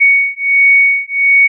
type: beating tone pair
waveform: sine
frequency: 2230 / 2231.4 Hz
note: C#7 / C#7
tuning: +10 / +11 cents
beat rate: 1.4 Hz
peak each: -10 dBFS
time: 0-1.48 s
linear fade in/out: 20 ms
effects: none